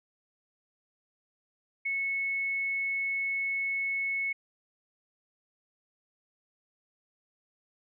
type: tone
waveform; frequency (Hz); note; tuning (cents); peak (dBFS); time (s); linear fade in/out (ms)
sine; 2200; C#7; -14; -28; 1.85-4.33; 10
effects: none